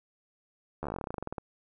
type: slowing click train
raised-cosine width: 1 ms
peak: -21 dBFS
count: 20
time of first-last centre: 0.83-1.382 s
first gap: 12 ms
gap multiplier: 1.09
effects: none